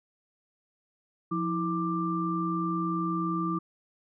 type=tone cluster; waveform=sine; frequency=174.6 / 324.9 / 1182 Hz; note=F3 / E4 / D6; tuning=0 / -25 / +11 cents; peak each=-31 dBFS; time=1.31-3.59 s; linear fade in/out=10 ms; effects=none